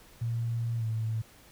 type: tone with pitch glide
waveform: sine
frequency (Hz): 116.54 to 111.41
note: A#2 to A2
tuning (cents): 0 to +22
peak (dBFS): -28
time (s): 0.21-1.22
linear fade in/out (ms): 10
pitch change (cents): -78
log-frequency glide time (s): 0.77-0.85
effects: pink hiss -56 dBFS RMS until 1.51 s